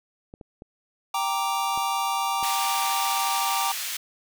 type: clicks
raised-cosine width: 2 ms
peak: -28 dBFS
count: 5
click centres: 0.339 / 0.412 / 0.621 / 1.776 / 2.428 s
type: chord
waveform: square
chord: G minor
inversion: none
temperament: equal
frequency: 784 / 932.3 / 1174.7 Hz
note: G5 / Bb5 / D6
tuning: 0 / 0 / 0 cents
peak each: -29 dBFS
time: 1.14-3.72 s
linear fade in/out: 5 ms
type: high-pass noise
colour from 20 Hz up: pink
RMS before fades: -31 dBFS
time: 2.43-3.97 s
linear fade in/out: 5 ms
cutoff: 2300 Hz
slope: 12 dB/octave
effects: none